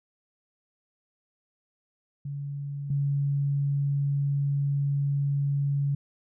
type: tone pair in turn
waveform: sine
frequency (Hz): 141.8 / 141.13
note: C#3 / C#3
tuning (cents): +40 / +31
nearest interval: unison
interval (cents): 9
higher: first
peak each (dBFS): -31 / -23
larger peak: second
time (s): 2.25-2.9 / 2.9-5.95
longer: second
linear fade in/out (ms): 5
effects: none